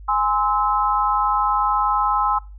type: chord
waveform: sine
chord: Ab augmented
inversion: none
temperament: just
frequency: 830.6 / 1038.3 / 1297.8 Hz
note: Ab5 / C6 / E6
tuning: 0 / -14 / -27 cents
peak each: -21 dBFS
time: 0.08-2.39 s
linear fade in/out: 10 ms
effects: noise-tail reverb RT60 0.3 s tail -21 dB re dry + added 50 Hz sine -36 dBFS peak until 2.58 s